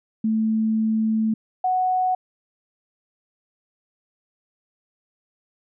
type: tone pair in turn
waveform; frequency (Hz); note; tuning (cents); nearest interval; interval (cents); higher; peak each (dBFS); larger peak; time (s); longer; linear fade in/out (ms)
sine; 220 / 740; A3 / F#5; 0 / 0; octave + major sixth; 2100; second; -18 / -18; neither; 0.24-1.34 / 1.64-2.15; first; 5
effects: none